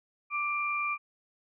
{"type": "tone pair together", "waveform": "sine", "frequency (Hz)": [1174.7, 2376], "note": ["D6", "D7"], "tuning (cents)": [0, 20], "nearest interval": "octave", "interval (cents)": 1220, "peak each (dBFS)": [-31, -31], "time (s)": [0.3, 0.98], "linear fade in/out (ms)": 50, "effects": []}